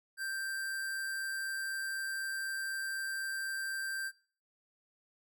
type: tone with amplitude modulation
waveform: square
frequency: 1572 Hz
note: G6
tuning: 4 cents sharp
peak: -34 dBFS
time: 0.17-4.12 s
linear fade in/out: 50 ms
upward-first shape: sine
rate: 144 Hz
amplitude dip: 30%
effects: noise-tail reverb RT60 0.4 s tail -21 dB re dry + MP3 96 kbps